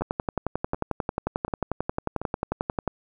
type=two click trains; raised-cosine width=1 ms; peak=-18 / -11 dBFS; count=4 / 33; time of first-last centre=0.01-2.216 / 0.02-2.877 s; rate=1.36 / 11.2 Hz; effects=none